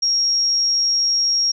sine tone, 5588 Hz, F8, in tune, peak -15 dBFS, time 0.02-1.52 s, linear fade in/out 10 ms, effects none

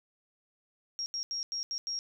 sine tone bursts at uneven times, 5588 Hz, F8, in tune, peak -32 dBFS, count 6, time 0.99-1.06 / 1.14-1.23 / 1.31-1.43 / 1.52-1.63 / 1.71-1.78 / 1.87-1.99 s, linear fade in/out 0 ms, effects none

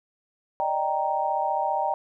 sine chord, Eb major seventh, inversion third, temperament equal, 587.3 / 622.3 / 784 / 932.3 Hz, D5 / Eb5 / G5 / Bb5, 0 / 0 / 0 / 0 cents, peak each -32 / -31 / -26 / -27 dBFS, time 0.6-1.94 s, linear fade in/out 0 ms, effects none

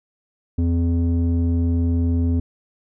square tone with low-pass filter, 84.7 Hz, E2, 48 cents sharp, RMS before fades -19 dBFS, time 0.58-2.4 s, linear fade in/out 5 ms, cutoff 280 Hz, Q 1.8, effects none

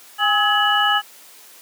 sine tone cluster, 819 / 1278 / 1684 / 2950 Hz, G#5 / D#6 / G#6 / F#7, -24 / +46 / +24 / -6 cents, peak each -20 dBFS, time 0.18-1.02 s, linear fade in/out 50 ms, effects white hiss -45 dBFS RMS until 1.61 s + high-pass 300 Hz 12 dB/octave

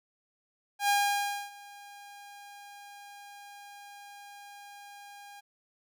sawtooth tone with ADSR envelope, 811 Hz, G#5, 41 cents flat, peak -19 dBFS, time 0.79-5.41 s, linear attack 100 ms, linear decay 610 ms, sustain -24 dB, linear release 17 ms, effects none

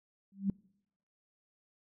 sine tone with exponential growth, 196 Hz, G3, in tune, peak -24 dBFS, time 0.32-0.5 s, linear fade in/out 2 ms, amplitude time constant 39 ms, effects noise-tail reverb RT60 0.8 s tail -26 dB re dry

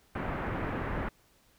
pink low-pass noise, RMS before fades -34 dBFS, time 0.15-1.09 s, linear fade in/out 5 ms, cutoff 2000 Hz, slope 24 dB/octave, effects pink hiss -65 dBFS RMS until 1.58 s

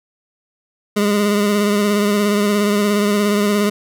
25% pulse tone with vibrato, 205.8 Hz, G#3, 16 cents flat, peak -10 dBFS, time 0.96-3.7 s, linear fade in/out 10 ms, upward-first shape triangle, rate 17 Hz, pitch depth 39 cents each way, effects none

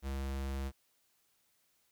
square tone, 67.7 Hz, C#2, 40 cents flat, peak -36 dBFS, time 0.02-0.72 s, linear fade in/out 50 ms, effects white hiss -74 dBFS RMS until 1.91 s

